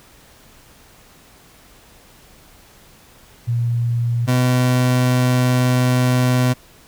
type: tone pair in turn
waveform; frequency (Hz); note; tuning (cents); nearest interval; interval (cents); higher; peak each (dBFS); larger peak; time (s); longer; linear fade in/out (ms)
sine / 30% pulse; 118.4 / 125.88; A#2 / B2; +27 / +33; minor second; 106; second; -16 / -11; second; 3.47-4.27 / 4.27-6.54; second; 20
effects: pink hiss -48 dBFS RMS until 6.87 s